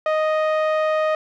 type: tone with low-pass filter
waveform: sawtooth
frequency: 622.3 Hz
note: D#5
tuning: in tune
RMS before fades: -20 dBFS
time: 0.06-1.15 s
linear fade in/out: 2 ms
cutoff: 1800 Hz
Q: 0.75
effects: none